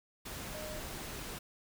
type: tone in noise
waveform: sine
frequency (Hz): 614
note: D#5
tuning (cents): -23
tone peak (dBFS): -44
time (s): 0.54-0.8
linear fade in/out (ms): 10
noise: pink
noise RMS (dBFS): -43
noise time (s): 0.25-1.39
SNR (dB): -4
effects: none